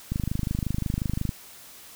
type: click train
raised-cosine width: 5 ms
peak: -14 dBFS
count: 31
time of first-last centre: 0.12-1.292 s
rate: 25.6 Hz
effects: white hiss -47 dBFS RMS until 1.95 s